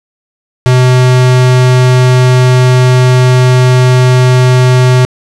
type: tone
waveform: square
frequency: 126.8 Hz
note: B2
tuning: 46 cents sharp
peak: -4 dBFS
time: 0.66-5.05 s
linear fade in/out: 0 ms
effects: low-pass 8000 Hz 12 dB/octave + 7-bit